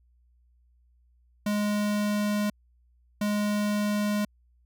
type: tone pair in turn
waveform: square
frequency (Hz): 207.7 / 207.7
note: G#3 / G#3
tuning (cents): 0 / 0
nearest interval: unison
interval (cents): 0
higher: neither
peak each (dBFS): -25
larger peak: neither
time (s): 1.46-2.5 / 3.21-4.25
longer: neither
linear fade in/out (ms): 5
effects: added 60 Hz sine -60 dBFS peak until 4.65 s